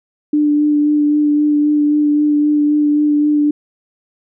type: tone with vibrato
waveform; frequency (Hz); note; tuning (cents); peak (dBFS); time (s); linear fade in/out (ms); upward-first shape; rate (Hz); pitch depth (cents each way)
sine; 296.5; D4; +17; -10; 0.33-3.51; 5; sine; 3.8; 14
effects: none